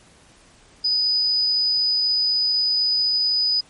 sine tone, 4978 Hz, D#8, in tune, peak -17 dBFS, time 0.84-3.61 s, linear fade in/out 10 ms, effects pink hiss -52 dBFS RMS until 3.69 s + MP3 48 kbps

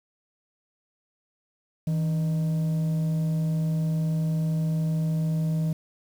sine tone with frequency modulation, 160.6 Hz, E3, 45 cents flat, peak -21 dBFS, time 1.87-5.73 s, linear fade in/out 5 ms, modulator 455 Hz, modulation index 0.21, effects tanh soft clip ceiling -19 dBFS + 8-bit

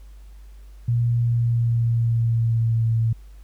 sine tone with pitch glide, 118.5 to 113.48 Hz, A#2 to A#2, +29 to -46 cents, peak -17 dBFS, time 0.88-3.13 s, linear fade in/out 5 ms, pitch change -75 cents, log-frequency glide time 1.16-2.9 s, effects added 50 Hz sine -40 dBFS peak until 3.43 s + pink hiss -60 dBFS RMS until 3.43 s

